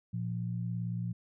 sine tone pair together, 116.54 / 174.61 Hz, A#2 / F3, 0 / 0 cents, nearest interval perfect fifth, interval 700 cents, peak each -34 / -36 dBFS, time 0.13-1.13 s, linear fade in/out 10 ms, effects none

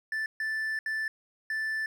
triangle tone bursts at uneven times, 1760 Hz, A6, in tune, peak -27 dBFS, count 4, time 0.12-0.26 / 0.4-0.79 / 0.86-1.08 / 1.5-1.86 s, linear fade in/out 2 ms, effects none

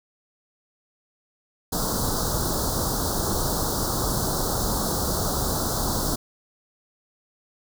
pink band-stop noise, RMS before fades -25 dBFS, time 1.72-6.16 s, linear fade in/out 10 ms, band 1400 to 4000 Hz, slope 48 dB/octave, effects none

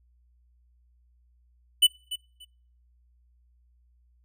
square tone with echo, 2988 Hz, F#7, 16 cents sharp, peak -15 dBFS, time 1.82-1.87 s, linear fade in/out 10 ms, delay 290 ms, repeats 2, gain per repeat -15 dB, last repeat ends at 2.45 s, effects noise-tail reverb RT60 0.5 s tail -26 dB re dry + added 60 Hz sine -60 dBFS peak until 4.24 s

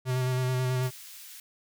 square tone with vibrato, 127.8 Hz, C3, 40 cents flat, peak -26 dBFS, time 0.05-0.91 s, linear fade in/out 50 ms, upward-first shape square, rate 9.2 Hz, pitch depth 16 cents each way
white high-pass noise, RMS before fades -46 dBFS, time 0.83-1.4 s, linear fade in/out 2 ms, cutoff 1900 Hz, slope 12 dB/octave
effects none

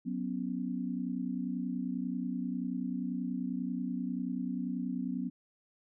sine chord, F# suspended fourth, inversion none, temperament equal, 185 / 246.9 / 277.2 Hz, F#3 / B3 / C#4, 0 / 0 / 0 cents, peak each -37 / -35 / -39 dBFS, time 0.05-5.3 s, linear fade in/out 20 ms, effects none

